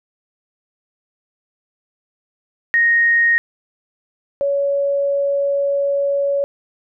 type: tone pair in turn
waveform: sine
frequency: 1864.7 / 561.6 Hz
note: A#6 / C#5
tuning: 0 / +22 cents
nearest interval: octave + major sixth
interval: 2078 cents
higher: first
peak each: -11 / -15 dBFS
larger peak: first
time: 2.74-3.38 / 4.41-6.44 s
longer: second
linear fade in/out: 0 ms
effects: none